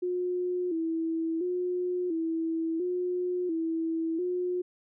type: tone with vibrato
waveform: sine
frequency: 342.6 Hz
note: F4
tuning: 33 cents flat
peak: -27 dBFS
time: 0.02-4.62 s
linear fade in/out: 10 ms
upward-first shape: square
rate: 0.72 Hz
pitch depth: 84 cents each way
effects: none